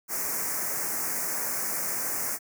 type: band-stop noise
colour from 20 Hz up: white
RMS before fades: -30 dBFS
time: 0.08-2.39 s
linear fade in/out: 50 ms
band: 2200 to 5400 Hz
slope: 48 dB/octave
effects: high-pass 150 Hz 12 dB/octave